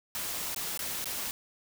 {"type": "noise with dropouts", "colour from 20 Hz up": "white", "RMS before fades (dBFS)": -35, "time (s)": [0.15, 1.31], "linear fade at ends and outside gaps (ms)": 0, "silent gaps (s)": [[0.546, 0.562], [0.775, 0.792], [1.043, 1.057]], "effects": []}